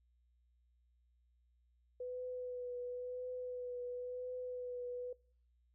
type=tone with vibrato; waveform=sine; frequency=496.8 Hz; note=B4; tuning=10 cents sharp; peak=-40 dBFS; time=2-5.13 s; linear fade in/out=5 ms; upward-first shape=triangle; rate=0.96 Hz; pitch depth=23 cents each way; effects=noise-tail reverb RT60 0.5 s tail -24 dB re dry + added 60 Hz sine -70 dBFS peak until 5.74 s